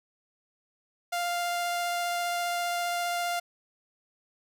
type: tone with vibrato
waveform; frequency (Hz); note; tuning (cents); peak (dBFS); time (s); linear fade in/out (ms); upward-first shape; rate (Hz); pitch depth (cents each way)
sawtooth; 698.5; F5; 0; -24; 1.12-3.4; 10; triangle; 15; 8
effects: none